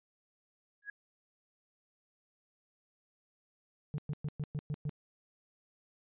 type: tone with exponential growth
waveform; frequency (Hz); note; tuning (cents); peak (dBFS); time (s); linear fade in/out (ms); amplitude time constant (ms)
sine; 1661.2; G#6; 0; -35; 0.82-0.9; 5; 16
type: tone bursts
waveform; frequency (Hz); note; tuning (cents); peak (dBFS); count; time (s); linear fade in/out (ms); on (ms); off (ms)
sine; 147.9; D3; +13; -30; 7; 3.94-4.894; 0; 42; 110
effects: tanh soft clip ceiling -32 dBFS + resampled to 8000 Hz